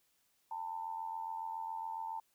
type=tone with amplitude modulation; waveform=sine; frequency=895 Hz; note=A5; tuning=29 cents sharp; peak=-35 dBFS; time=0.51-2.2 s; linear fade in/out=5 ms; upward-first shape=sine; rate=87.2 Hz; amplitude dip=70%; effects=white hiss -75 dBFS RMS until 2.34 s

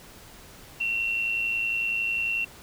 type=tone with amplitude modulation; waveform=sine; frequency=2727 Hz; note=F7; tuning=42 cents flat; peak=-22 dBFS; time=0.8-2.45 s; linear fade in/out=10 ms; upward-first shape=sine; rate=111 Hz; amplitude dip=50%; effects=pink hiss -48 dBFS RMS until 2.62 s

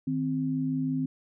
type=tone pair together; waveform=sine; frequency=155.55 / 261.6 Hz; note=D#3 / C4; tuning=0 / 0 cents; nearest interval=major sixth; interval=900 cents; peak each=-31 / -27 dBFS; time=0.07-1.06 s; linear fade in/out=5 ms; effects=none

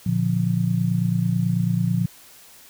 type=chord; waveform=sine; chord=Bb major; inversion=none; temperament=just; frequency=116.54 / 145.68 / 174.81 Hz; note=Bb2 / D3 / F3; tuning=0 / -14 / +2 cents; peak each=-23 / -26 / -21 dBFS; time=0.06-2.06 s; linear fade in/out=5 ms; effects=white hiss -48 dBFS RMS until 2.69 s

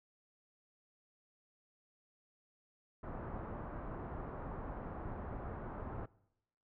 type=low-pass noise; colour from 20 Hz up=pink; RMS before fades=-44 dBFS; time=3.03-6.06 s; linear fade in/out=5 ms; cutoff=1300 Hz; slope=24 dB/octave; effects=noise-tail reverb RT60 0.9 s tail -23 dB re dry

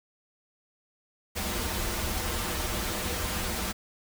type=noise with comb filter; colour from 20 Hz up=pink; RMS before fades=-31 dBFS; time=1.35-3.73 s; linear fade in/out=20 ms; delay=7.2 ms; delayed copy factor=-0.8; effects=none

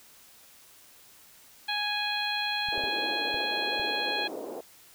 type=harmonic tone; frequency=830.6 Hz; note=G#5; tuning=in tune; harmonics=1 / 2 / 3 / 4 / 5; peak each=-34 / -34 / -34 / -34 / -34 dBFS; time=1.68-4.28 s; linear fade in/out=10 ms
type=clicks; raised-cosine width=5 ms; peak=-34 dBFS; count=5; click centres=2.687 / 2.779 / 2.839 / 3.344 / 3.797 s
type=band-pass noise; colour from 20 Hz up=white; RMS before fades=-38 dBFS; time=2.72-4.61 s; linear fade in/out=5 ms; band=310 to 600 Hz; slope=24 dB/octave
effects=white hiss -55 dBFS RMS until 4.94 s

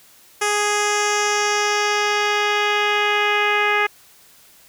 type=tone with low-pass filter sweep; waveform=10% pulse; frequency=415.3 Hz; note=G#4; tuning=in tune; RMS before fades=-19 dBFS; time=0.41-3.87 s; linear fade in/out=10 ms; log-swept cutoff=9100 to 2300 Hz; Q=1.9; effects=white hiss -50 dBFS RMS until 4.68 s

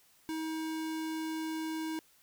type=tone; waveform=square; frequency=318.1 Hz; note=D#4; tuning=38 cents sharp; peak=-35 dBFS; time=0.29-1.99 s; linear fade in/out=0 ms; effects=white hiss -65 dBFS RMS until 2.22 s

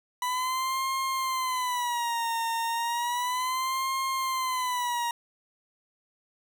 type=tone with vibrato; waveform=40% pulse; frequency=987.8 Hz; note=B5; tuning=in tune; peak=-26 dBFS; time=0.22-5.11 s; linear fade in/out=2 ms; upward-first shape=sine; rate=0.33 Hz; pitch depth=130 cents each way; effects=none

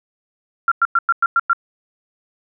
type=tone bursts; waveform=sine; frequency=1376 Hz; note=F6; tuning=26 cents flat; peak=-11 dBFS; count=7; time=0.68-1.532 s; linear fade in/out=2 ms; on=36 ms; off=100 ms; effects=none

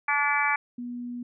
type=harmonic tone; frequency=288.5 Hz; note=D4; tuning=31 cents flat; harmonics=3 / 4 / 5 / 6 / 7 / 8; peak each=-28 / -29 / -31 / -29 / -31 / -27 dBFS; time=0.08-0.56 s; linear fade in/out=5 ms
type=tone; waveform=sine; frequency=242.9 Hz; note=B3; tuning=29 cents flat; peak=-32 dBFS; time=0.78-1.23 s; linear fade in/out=5 ms
effects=none

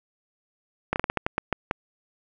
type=slowing click train; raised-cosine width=0.5 ms; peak=-8 dBFS; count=10; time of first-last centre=0.93-1.711 s; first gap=29 ms; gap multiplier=1.26; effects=none

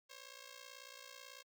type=ring-modulated tone; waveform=5% pulse; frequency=538 Hz; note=C5; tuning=48 cents sharp; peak=-38 dBFS; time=0.09-1.43 s; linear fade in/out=20 ms; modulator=29.1 Hz; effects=Opus 48 kbps

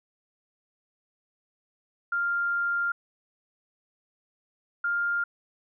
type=tone pair in turn; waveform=sine; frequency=1396.9 / 1402.4 Hz; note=F6 / F6; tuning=0 / +7 cents; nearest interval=unison; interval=7 cents; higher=second; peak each=-24 dBFS; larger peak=neither; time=2.12-2.92 / 4.84-5.24 s; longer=first; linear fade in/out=5 ms; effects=none

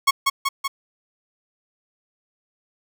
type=tone with echo; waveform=sawtooth; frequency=1099 Hz; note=C#6; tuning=15 cents flat; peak=-9 dBFS; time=0.07-0.11 s; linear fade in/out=10 ms; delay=190 ms; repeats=3; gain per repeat=-3 dB; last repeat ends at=0.68 s; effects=none

